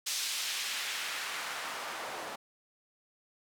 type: noise with band-pass filter sweep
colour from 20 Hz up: white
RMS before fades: -37 dBFS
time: 0.06-2.36 s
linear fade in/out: 10 ms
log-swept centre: 4600 to 660 Hz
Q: 0.92
effects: none